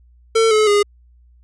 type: tone with pitch steps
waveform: square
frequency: 450 / 429.9 / 410.7 Hz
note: A4 / A4 / G#4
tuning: +39 / -40 / -19 cents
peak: -12 dBFS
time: 0.35-0.83 s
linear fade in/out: 10 ms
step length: 160 ms
effects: added 60 Hz sine -47 dBFS peak until 1.43 s + resampled to 22050 Hz